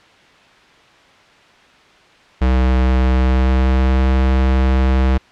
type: tone with pitch glide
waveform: square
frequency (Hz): 63.9 to 65.17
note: C2 to C2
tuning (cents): -40 to -6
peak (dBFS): -12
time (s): 2.41-5.18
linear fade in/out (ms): 10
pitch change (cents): +34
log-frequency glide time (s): 2.83-4.04
effects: white hiss -47 dBFS RMS until 5.31 s + low-pass 3000 Hz 12 dB/octave